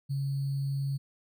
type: tone with sample-and-hold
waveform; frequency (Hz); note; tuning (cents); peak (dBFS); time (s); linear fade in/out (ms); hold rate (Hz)
sine; 138.2; C#3; -5; -28; 0.09-0.98; 20; 4410
effects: none